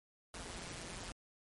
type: noise with amplitude modulation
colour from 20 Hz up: pink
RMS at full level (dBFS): -43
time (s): 0.34-1.12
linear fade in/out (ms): 2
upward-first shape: sine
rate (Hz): 175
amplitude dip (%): 75
effects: MP3 48 kbps